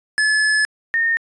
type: tone pair in turn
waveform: square / sine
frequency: 1719 / 1832.9 Hz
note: A6 / A#6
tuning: -41 / -30 cents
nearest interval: minor second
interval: 111 cents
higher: second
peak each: -15 dBFS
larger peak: neither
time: 0.18-0.65 / 0.94-1.17 s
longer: first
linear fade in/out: 0 ms
effects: resampled to 22050 Hz